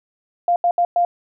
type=tone bursts at uneven times; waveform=sine; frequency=698.5 Hz; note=F5; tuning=in tune; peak=-13 dBFS; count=4; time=0.48-0.56 / 0.64-0.71 / 0.78-0.85 / 0.96-1.05 s; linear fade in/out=2 ms; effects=none